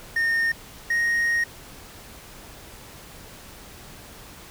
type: tone pair in turn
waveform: triangle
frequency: 1833 / 1868.3 Hz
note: A#6 / A#6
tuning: -30 / +3 cents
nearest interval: unison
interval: 33 cents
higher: second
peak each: -18 dBFS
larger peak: neither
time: 0.16-0.52 / 0.9-1.44 s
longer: second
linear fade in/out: 5 ms
effects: pink hiss -44 dBFS RMS until 4.5 s